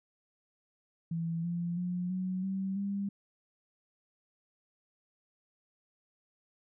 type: tone with pitch steps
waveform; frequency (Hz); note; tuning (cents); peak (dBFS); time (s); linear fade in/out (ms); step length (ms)
sine; 166.1 / 172.26 / 178.64 / 185.26 / 192.13 / 199.25; E3 / F3 / F3 / F#3 / G3 / G3; +13 / -23 / +39 / +2 / -35 / +28; -31; 1.11-3.09; 5; 330
effects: none